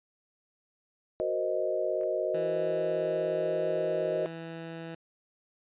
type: chord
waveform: sine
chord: C half-diminished seventh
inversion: second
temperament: equal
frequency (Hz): 370 / 466.2 / 523.3 / 622.3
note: Gb4 / Bb4 / C5 / Eb5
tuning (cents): 0 / 0 / 0 / 0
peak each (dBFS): -34 / -35 / -33 / -30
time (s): 1.2-4.26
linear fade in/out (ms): 0
type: clicks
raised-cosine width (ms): 0.5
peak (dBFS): -39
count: 2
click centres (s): 2.012 / 2.034
type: tone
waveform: 15% pulse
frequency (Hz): 164.81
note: E3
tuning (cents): 0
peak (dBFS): -32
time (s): 2.34-4.95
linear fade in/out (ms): 5
effects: resampled to 8000 Hz